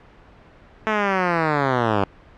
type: linear sweep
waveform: 5% pulse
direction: down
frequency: 220 to 95.3 Hz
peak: -6 dBFS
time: 0.87-2.04 s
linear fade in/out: 0 ms
effects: pink hiss -48 dBFS RMS until 2.37 s + low-pass 2000 Hz 12 dB/octave